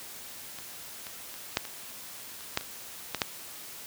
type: clicks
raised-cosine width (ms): 0.2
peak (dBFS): -24 / -22 / -27 / -7 / -22 / -29 / -8 / -23 / -12 / -7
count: 10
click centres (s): 0.587 / 1.068 / 1.341 / 1.571 / 1.652 / 2.408 / 2.574 / 2.61 / 3.147 / 3.218
effects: white hiss -44 dBFS RMS until 3.86 s + high-pass 60 Hz 12 dB/octave